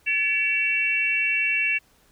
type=tone cluster; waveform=sine; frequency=1724 / 2280 / 2705 Hz; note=A6 / C#7 / E7; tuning=-36 / +48 / +44 cents; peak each=-30 / -25 / -22 dBFS; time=0.06-1.79 s; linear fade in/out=20 ms; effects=pink hiss -60 dBFS RMS until 2.11 s